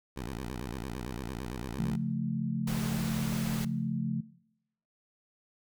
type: tone with vibrato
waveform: 10% pulse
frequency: 61.6 Hz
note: B1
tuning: 4 cents flat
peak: -28 dBFS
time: 0.16-1.96 s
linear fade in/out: 10 ms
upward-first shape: square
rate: 8.9 Hz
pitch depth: 180 cents each way
type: chord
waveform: sine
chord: Db augmented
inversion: none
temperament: equal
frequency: 138.59 / 174.61 / 220 Hz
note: Db3 / F3 / A3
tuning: 0 / 0 / 0 cents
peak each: -34 dBFS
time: 1.78-4.21 s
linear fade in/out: 10 ms
type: noise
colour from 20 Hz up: pink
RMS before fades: -39 dBFS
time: 2.67-3.65 s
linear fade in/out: 5 ms
effects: noise-tail reverb RT60 0.8 s tail -20 dB re dry